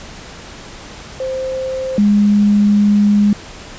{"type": "tone pair in turn", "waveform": "sine", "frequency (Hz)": [523, 205.9], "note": ["C5", "G#3"], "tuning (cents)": [-1, -15], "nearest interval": "octave + major third", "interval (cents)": 1614, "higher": "first", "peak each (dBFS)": [-18, -8], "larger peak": "second", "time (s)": [[1.2, 1.98], [1.98, 3.33]], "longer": "second", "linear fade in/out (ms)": 2, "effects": ["pink hiss -34 dBFS RMS until 3.78 s", "resampled to 16000 Hz"]}